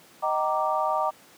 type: chord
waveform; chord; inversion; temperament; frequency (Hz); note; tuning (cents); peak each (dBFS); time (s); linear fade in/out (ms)
sine; Eb major seventh; none; equal with one note detuned; 622.3 / 767.9 / 932.3 / 1174.7; Eb5 / G5 / Bb5 / D6; 0 / -36 / 0 / 0; -28; 0.22-1.11; 20
effects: pink hiss -53 dBFS RMS until 1.37 s + high-pass 200 Hz 12 dB/octave